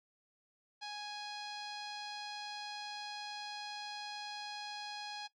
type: tone with low-pass filter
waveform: sawtooth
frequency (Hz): 830.6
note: G#5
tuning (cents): 0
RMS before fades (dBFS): -44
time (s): 0.81-5.28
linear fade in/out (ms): 20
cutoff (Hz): 4600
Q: 5.3
effects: noise-tail reverb RT60 0.1 s tail -17 dB re dry